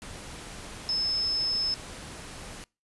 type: tone in noise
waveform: sine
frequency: 5220 Hz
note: E8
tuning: 18 cents flat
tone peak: -25 dBFS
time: 0.89-1.74 s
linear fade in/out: 0 ms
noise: pink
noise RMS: -42 dBFS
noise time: 0.02-2.64 s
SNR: +14 dB
effects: noise-tail reverb RT60 0.3 s tail -26 dB re dry + resampled to 24000 Hz